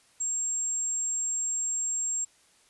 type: tone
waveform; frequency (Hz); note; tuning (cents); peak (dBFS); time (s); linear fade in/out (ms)
sine; 7520; A#8; +14; -27; 0.2-2.25; 10
effects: white hiss -62 dBFS RMS until 2.69 s + resampled to 24000 Hz

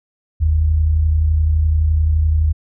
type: tone pair together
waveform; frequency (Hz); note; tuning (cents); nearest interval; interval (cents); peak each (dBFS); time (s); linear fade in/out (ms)
sine; 46.5 / 78.2; F#1 / D#2; +9 / +9; major sixth; 900; -21 / -12; 0.4-2.53; 20
effects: none

